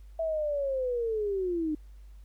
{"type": "linear sweep", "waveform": "sine", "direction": "down", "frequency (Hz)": [659.3, 298.5], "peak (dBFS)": -27, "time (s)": [0.19, 1.75], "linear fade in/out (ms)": 5, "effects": ["added 50 Hz sine -46 dBFS peak until 2.24 s", "pink hiss -69 dBFS RMS until 2.24 s"]}